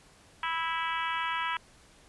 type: harmonic tone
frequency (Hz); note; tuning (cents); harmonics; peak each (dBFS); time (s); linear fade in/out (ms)
328.1; E4; -8; 3 / 4 / 5 / 6 / 7 / 8 / 9 / 10; -33 / -35 / -37 / -39 / -40 / -41 / -42 / -43; 0.43-1.57; 2
effects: pink hiss -58 dBFS RMS until 2.08 s + resampled to 24000 Hz